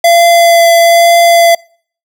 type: tone with vibrato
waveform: square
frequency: 680 Hz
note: F5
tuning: 46 cents flat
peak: -4 dBFS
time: 0.04-1.55 s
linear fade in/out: 5 ms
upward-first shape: triangle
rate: 1.1 Hz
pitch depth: 13 cents each way
effects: noise-tail reverb RT60 0.5 s tail -26 dB re dry